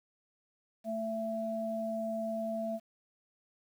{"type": "tone pair together", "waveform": "sine", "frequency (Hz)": [222.5, 666.7], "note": ["A3", "E5"], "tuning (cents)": [20, 19], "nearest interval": "octave + perfect fifth", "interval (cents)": 1899, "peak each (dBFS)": [-37, -34], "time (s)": [0.84, 2.8], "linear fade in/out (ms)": 50, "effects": ["10-bit"]}